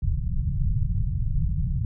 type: low-pass noise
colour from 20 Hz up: pink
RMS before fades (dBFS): -24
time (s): 0.02-1.85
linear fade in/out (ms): 2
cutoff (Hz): 160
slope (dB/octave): 48
effects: none